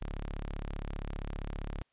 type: tone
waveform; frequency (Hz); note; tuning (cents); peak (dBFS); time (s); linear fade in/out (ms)
sawtooth; 35.18; C#1; +26; -32; 0.01-1.82; 0
effects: white hiss -75 dBFS RMS until 1.92 s + resampled to 8000 Hz